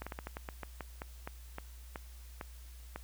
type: slowing click train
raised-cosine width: 0.5 ms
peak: -25 dBFS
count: 15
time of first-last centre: 0.02-2.96 s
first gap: 46 ms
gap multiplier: 1.21
effects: added 60 Hz sine -48 dBFS peak until 3.03 s + white hiss -60 dBFS RMS until 3.03 s